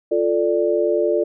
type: chord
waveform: sine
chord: D minor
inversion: first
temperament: equal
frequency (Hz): 349.2 / 440 / 587.3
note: F4 / A4 / D5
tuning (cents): 0 / 0 / 0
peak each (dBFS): -20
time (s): 0.11-1.24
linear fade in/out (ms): 10
effects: none